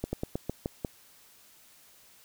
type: slowing click train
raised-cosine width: 2 ms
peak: -17 dBFS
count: 7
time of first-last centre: 0.04-0.848 s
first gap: 90 ms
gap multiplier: 1.16
effects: white hiss -58 dBFS RMS until 2.24 s